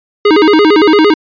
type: tone with vibrato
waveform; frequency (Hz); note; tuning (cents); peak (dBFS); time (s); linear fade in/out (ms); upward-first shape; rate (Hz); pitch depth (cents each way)
square; 360; F#4; -47; -5; 0.25-1.14; 5; square; 8.8; 240
effects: resampled to 11025 Hz